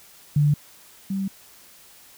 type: tone pair in turn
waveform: sine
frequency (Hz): 146.83 / 194.35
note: D3 / G3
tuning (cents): 0 / -15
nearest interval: perfect fourth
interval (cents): 485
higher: second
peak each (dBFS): -15 / -23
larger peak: first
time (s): 0.36-0.54 / 1.1-1.28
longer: neither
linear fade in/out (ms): 5
effects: white hiss -50 dBFS RMS until 2.17 s